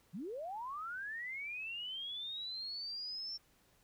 sine linear sweep, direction up, 146.83 to 5450 Hz, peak -40 dBFS, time 0.13-3.38 s, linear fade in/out 20 ms, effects pink hiss -70 dBFS RMS until 3.83 s

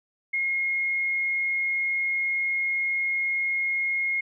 sine tone, 2151 Hz, C7, 47 cents sharp, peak -23 dBFS, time 0.33-4.21 s, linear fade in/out 10 ms, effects none

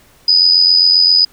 sine tone with amplitude modulation, 4978 Hz, D#8, in tune, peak -4 dBFS, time 0.28-1.25 s, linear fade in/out 5 ms, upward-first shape sine, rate 87.6 Hz, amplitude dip 60%, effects pink hiss -48 dBFS RMS until 1.32 s

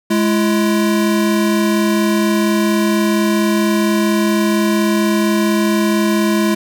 square tone pair together, 210.7 / 336.4 Hz, G#3 / E4, +25 / +35 cents, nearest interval minor sixth, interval 810 cents, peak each -15 / -17 dBFS, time 0.1-6.55 s, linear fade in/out 10 ms, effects none

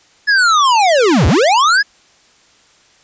square linear two-way sweep, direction down then up, 1720 to 63.8 to 1720 Hz, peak -9 dBFS, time 0.27-1.83 s, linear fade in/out 20 ms, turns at 1.27 s, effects white hiss -50 dBFS RMS until 3.03 s + resampled to 16000 Hz

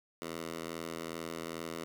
10% pulse tone with high-pass filter, 82.41 Hz, E2, in tune, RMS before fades -41 dBFS, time 0.22-1.84 s, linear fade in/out 0 ms, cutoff 250 Hz, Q 0.62, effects none

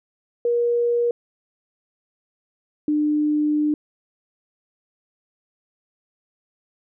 sine tone pair in turn, 475.9 / 299.8 Hz, A#4 / D4, +36 / +36 cents, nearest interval minor sixth, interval 800 cents, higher first, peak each -17 dBFS, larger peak neither, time 0.45-1.11 / 2.88-3.74 s, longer second, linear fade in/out 2 ms, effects none

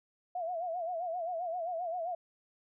sine tone with vibrato, 690 Hz, F5, 21 cents flat, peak -33 dBFS, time 0.35-2.15 s, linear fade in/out 5 ms, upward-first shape sine, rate 7.6 Hz, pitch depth 110 cents each way, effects none

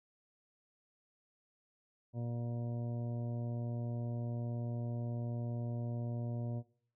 harmonic tone, 118.8 Hz, A#2, 33 cents sharp, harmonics 1 / 2 / 3 / 4 / 5 / 6 / 8, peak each -37 / -44 / -51 / -55 / -50 / -57 / -62 dBFS, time 2.13-6.63 s, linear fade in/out 50 ms, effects noise-tail reverb RT60 0.5 s tail -17 dB re dry

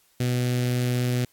sawtooth tone with notch filter, 123.8 Hz, B2, 5 cents sharp, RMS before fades -24 dBFS, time 0.2-1.25 s, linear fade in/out 5 ms, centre 1000 Hz, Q 0.78, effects white hiss -62 dBFS RMS until 1.32 s + AAC 64 kbps

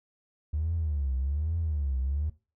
triangle tone with vibrato, 73.42 Hz, D2, in tune, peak -23 dBFS, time 0.53-2.3 s, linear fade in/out 10 ms, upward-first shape triangle, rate 1.2 Hz, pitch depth 250 cents each way, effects noise-tail reverb RT60 0.3 s tail -20 dB re dry + tanh soft clip ceiling -23 dBFS

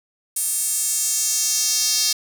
square tone with high-pass filter sweep, 246.9 Hz, B3, in tune, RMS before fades -21 dBFS, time 0.36-2.13 s, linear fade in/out 5 ms, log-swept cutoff 9200 to 5000 Hz, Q 2.6, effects 7-bit

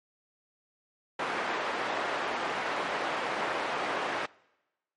pink band-pass noise, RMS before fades -32 dBFS, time 1.19-4.26 s, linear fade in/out 5 ms, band 500 to 2000 Hz, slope 12 dB/octave, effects noise-tail reverb RT60 1.0 s tail -24 dB re dry + MP3 48 kbps

